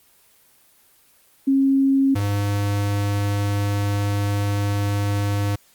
sine / square tone pair in turn, 271.3 / 101.62 Hz, C#4 / G#2, -37 / -37 cents, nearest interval octave + perfect fourth, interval 1700 cents, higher first, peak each -14 / -20 dBFS, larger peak first, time 1.47-2.15 / 2.15-5.56 s, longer second, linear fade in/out 10 ms, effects white hiss -56 dBFS RMS until 5.74 s + Opus 24 kbps

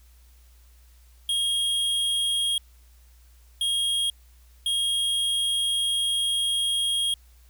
square tone bursts at uneven times, 3260 Hz, G#7, 33 cents flat, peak -23 dBFS, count 3, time 1.29-2.58 / 3.61-4.1 / 4.66-7.14 s, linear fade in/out 2 ms, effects added 60 Hz sine -51 dBFS peak until 7.49 s + white hiss -62 dBFS RMS until 7.49 s

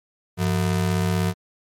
square ring-modulated tone, 137.3 Hz, C#3, 16 cents flat, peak -17 dBFS, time 0.37-1.34 s, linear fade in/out 50 ms, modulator 38 Hz, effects MP3 64 kbps

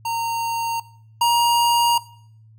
square tone pair in turn, 923 / 944 Hz, A#5 / A#5, -17 / +22 cents, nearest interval unison, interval 39 cents, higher second, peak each -23 / -15 dBFS, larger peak second, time 0.05-0.8 / 1.21-1.98 s, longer second, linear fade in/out 5 ms, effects noise-tail reverb RT60 0.6 s tail -19 dB re dry + added 110 Hz sine -46 dBFS peak until 2.58 s

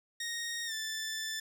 15% pulse tone with pitch glide, 1864.7 to 1761.1 Hz, A#6 to A6, 0 to +1 cents, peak -29 dBFS, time 0.2-1.4 s, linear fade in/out 5 ms, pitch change -99 cents, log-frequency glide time 0.66-0.73 s, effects none

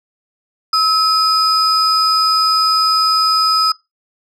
sine tone pair together, 1290 / 5010 Hz, E6 / D#8, -38 / +11 cents, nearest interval octave + major seventh, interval 2349 cents, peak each -12 dBFS, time 0.73-3.72 s, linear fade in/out 5 ms, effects noise-tail reverb RT60 0.2 s tail -20 dB re dry + tanh soft clip ceiling -7 dBFS

